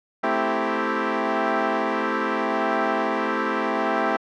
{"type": "chord", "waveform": "10% pulse", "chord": "A minor seventh", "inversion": "none", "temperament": "equal", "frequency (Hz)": [220, 261.6, 329.6, 392], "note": ["A3", "C4", "E4", "G4"], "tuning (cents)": [0, 0, 0, 0], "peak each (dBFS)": -18, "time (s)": [0.23, 4.17], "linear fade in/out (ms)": 10, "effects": ["low-pass 2000 Hz 12 dB/octave"]}